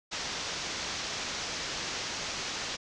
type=low-pass noise; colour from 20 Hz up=white; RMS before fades=-36 dBFS; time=0.11-2.77 s; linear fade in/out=20 ms; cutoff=6500 Hz; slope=48 dB/octave; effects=none